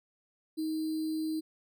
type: tone with sample-and-hold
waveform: sine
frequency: 314.9 Hz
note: D#4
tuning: 21 cents sharp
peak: -30 dBFS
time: 0.57-1.41 s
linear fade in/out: 20 ms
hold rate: 4410 Hz
effects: none